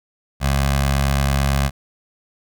15% pulse tone with notch filter, 68.9 Hz, C#2, 10 cents flat, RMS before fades -18 dBFS, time 0.4-1.71 s, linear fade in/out 50 ms, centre 300 Hz, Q 0.77, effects none

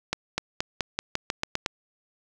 accelerating click train, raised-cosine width 0.2 ms, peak -8 dBFS, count 10, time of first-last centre 0.13-1.661 s, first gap 250 ms, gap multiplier 0.9, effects none

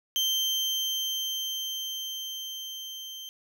35% pulse tone with level ramp, 3130 Hz, G7, 3 cents flat, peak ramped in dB -22 to -37 dBFS, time 0.16-3.29 s, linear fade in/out 0 ms, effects none

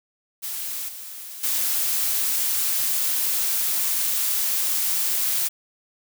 blue noise with level steps, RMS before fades -30 / -37 / -23 dBFS, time 0.42-5.49 s, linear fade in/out 20 ms, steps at 0.88 / 1.43 s, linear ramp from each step 10 ms, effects none

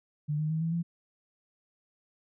sine tone with pitch steps, 149.2 / 154.02 / 158.99 / 164.12 / 169.42 Hz, D3 / D#3 / D#3 / E3 / E3, +28 / -17 / +38 / -7 / +48 cents, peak -27 dBFS, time 0.28-0.83 s, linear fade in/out 20 ms, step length 110 ms, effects none

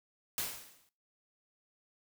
white noise with exponential decay, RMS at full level -33 dBFS, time 0.38-0.89 s, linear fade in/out 1 ms, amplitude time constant 110 ms, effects noise-tail reverb RT60 0.3 s tail -18 dB re dry

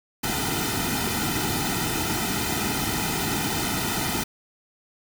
pink noise with comb filter, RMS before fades -26 dBFS, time 0.23-4.24 s, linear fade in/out 10 ms, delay 1.8 ms, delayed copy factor -0.95, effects none

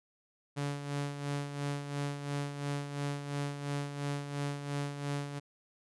sawtooth tone with tremolo, 143 Hz, D3, 46 cents flat, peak -28 dBFS, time 0.56-5.4 s, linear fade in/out 20 ms, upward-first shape sine, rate 2.9 Hz, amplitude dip 60%, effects resampled to 24000 Hz

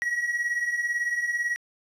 triangle beating tone pair, 1899 / 1917 Hz, A#6 / A#6, +32 / +48 cents, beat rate 18 Hz, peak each -30 / -24 dBFS, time 0.02-1.56 s, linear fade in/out 0 ms, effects resampled to 32000 Hz + 10-bit

